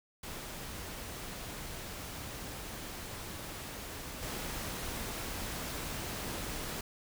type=noise with level steps; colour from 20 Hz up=pink; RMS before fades=-43 / -39 dBFS; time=0.23-6.81 s; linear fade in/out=5 ms; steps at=4.22 s; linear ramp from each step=10 ms; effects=none